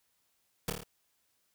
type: noise with echo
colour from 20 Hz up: pink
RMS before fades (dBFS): -32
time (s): 0.68-0.7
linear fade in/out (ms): 2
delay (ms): 27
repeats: 5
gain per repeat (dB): -3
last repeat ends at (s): 0.835
effects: white hiss -75 dBFS RMS until 1.54 s